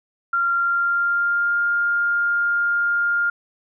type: tone with pitch glide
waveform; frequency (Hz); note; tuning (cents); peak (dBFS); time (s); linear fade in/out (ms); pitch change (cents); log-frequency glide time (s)
sine; 1384 to 1406.6; F6 to F6; -16 to +12; -17; 0.33-3.3; 5; +28; 0.55-1.6
effects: none